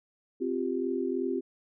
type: chord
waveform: sine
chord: C suspended fourth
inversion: none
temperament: equal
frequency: 261.6 / 349.2 / 392 Hz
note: C4 / F4 / G4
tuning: 0 / 0 / 0 cents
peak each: -32 dBFS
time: 0.4-1.41 s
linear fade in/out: 20 ms
effects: none